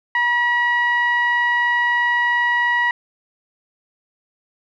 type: tone with low-pass filter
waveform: sawtooth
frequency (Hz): 963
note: B5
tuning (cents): -44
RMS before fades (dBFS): -18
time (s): 0.15-2.91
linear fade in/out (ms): 2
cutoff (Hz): 2000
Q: 4
effects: none